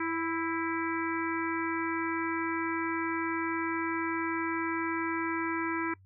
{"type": "harmonic tone with a mistuned harmonic", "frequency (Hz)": 330.1, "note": "E4", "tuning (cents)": 2, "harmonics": [1, 3, 4, 5, 6, 7], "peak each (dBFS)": [-32, -37, -38, -39, -40, -40], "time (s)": [0, 5.94], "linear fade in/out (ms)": 5, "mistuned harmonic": 5, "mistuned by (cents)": -26, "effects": ["noise-tail reverb RT60 0.1 s tail -22 dB re dry", "added 95 Hz sine -55 dBFS peak until 6.05 s"]}